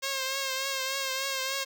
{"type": "tone with vibrato", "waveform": "5% pulse", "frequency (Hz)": 536, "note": "C5", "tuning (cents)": 42, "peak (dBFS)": -18, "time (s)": [0.02, 1.65], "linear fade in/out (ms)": 20, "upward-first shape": "triangle", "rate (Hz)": 3.4, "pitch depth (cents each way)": 47, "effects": []}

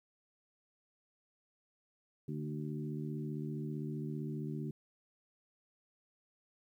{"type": "harmonic tone with a mistuned harmonic", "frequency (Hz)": 75.3, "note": "D2", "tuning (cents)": 44, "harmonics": [2, 3, 4, 5], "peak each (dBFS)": [-39, -43, -45, -47], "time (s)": [2.28, 4.71], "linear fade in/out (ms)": 5, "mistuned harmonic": 2, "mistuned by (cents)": -31, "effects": ["12-bit"]}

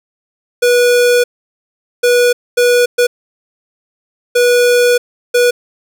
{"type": "tone bursts at uneven times", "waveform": "square", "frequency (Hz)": 487.1, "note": "B4", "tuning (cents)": -24, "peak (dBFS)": -8, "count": 6, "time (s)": [[0.62, 1.24], [2.03, 2.33], [2.57, 2.86], [2.98, 3.07], [4.35, 4.98], [5.34, 5.51]], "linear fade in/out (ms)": 10, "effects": []}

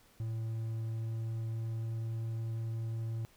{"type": "tone with pitch glide", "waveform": "triangle", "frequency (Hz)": [112.3, 113.21], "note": ["A2", "A2"], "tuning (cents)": [36, 50], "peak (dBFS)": -32, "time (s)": [0.2, 3.25], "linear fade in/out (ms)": 0, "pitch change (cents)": 14, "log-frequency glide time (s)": [0.5, 2.14], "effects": ["pink hiss -64 dBFS RMS until 3.36 s"]}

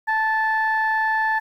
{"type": "tone pair together", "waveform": "sine", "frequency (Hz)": [879, 1749.4], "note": ["A5", "A6"], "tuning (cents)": [-2, -10], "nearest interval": "octave", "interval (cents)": 1192, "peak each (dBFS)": -20, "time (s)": [0.07, 1.4], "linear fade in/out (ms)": 20, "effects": ["tanh soft clip ceiling -12 dBFS", "9-bit"]}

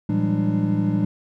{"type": "tone cluster", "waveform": "triangle", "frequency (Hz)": [113.8, 169.2, 189.2, 201.9, 298.2], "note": ["A#2", "E3", "F#3", "G#3", "D4"], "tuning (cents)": [-41, 45, 39, -49, 27], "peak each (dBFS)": -23, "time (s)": [0.09, 1.05], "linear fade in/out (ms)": 5, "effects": []}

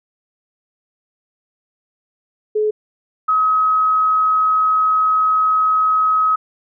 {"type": "tone pair in turn", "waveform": "sine", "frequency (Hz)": [426.6, 1273.2], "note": ["G#4", "D#6"], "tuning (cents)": [46, 39], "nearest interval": "octave + perfect fifth", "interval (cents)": 1893, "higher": "second", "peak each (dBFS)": [-14, -12], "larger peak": "second", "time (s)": [[2.55, 2.71], [3.28, 6.36]], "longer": "second", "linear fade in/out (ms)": 10, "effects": []}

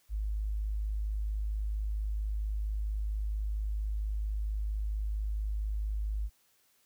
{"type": "tone", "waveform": "sine", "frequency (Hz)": 52.2, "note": "G#1", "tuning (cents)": 10, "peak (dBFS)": -30, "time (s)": [0.09, 6.3], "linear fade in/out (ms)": 50, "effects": ["white hiss -69 dBFS RMS until 6.85 s"]}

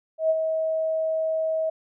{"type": "tone with ADSR envelope", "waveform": "sine", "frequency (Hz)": 639, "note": "D#5", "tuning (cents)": 46, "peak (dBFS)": -16, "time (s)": [0.18, 1.7], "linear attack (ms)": 120, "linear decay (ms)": 37, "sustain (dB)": -6, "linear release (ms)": 8, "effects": []}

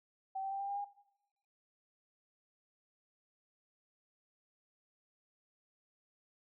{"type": "tone with pitch steps", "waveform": "sine", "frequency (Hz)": [770, 778, 786.2, 794.4, 802.7, 811.1], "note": ["G5", "G5", "G5", "G5", "G5", "G#5"], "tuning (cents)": [-31, -13, 5, 23, 41, -41], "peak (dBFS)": -36, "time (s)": [0.35, 0.848], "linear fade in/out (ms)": 10, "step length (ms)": 83, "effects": ["noise-tail reverb RT60 0.9 s tail -19 dB re dry"]}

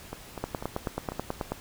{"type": "two click trains", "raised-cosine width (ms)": 1, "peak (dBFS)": [-15, -21], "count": [11, 5], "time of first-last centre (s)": [[0.44, 1.52], [0.13, 1.12]], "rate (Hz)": [9.26, 4.04], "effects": ["pink hiss -47 dBFS RMS until 1.6 s"]}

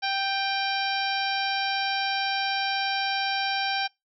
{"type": "harmonic tone with a mistuned harmonic", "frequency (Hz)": 783, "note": "G5", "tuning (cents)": -2, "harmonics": [1, 2, 3, 4, 5, 6, 7], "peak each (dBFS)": [-28, -31, -33, -34, -35, -36, -36], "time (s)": [0.02, 3.88], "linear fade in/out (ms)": 20, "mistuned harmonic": 3, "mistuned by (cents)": 31, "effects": ["noise-tail reverb RT60 0.2 s tail -25 dB re dry"]}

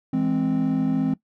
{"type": "chord", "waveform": "triangle", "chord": "E augmented", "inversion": "none", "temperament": "equal", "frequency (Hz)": [164.81, 207.7, 261.6], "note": ["E3", "G#3", "B#3"], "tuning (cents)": [0, 0, 0], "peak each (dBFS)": [-24, -24, -19], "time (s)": [0.13, 1.14], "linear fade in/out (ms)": 5, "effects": ["noise-tail reverb RT60 0.1 s tail -19 dB re dry", "tanh soft clip ceiling -10 dBFS"]}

